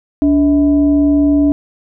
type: tone with frequency modulation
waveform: sine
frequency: 289.2 Hz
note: D4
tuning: 27 cents flat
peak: -8 dBFS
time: 0.22-1.52 s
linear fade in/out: 0 ms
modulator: 354 Hz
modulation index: 0.4
effects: none